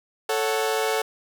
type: chord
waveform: sawtooth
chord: F# minor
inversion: first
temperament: equal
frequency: 440 / 554.4 / 740 Hz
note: A4 / C#5 / F#5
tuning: 0 / 0 / 0 cents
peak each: -20 / -25 / -25 dBFS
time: 0.29-1.02 s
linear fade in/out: 5 ms
effects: none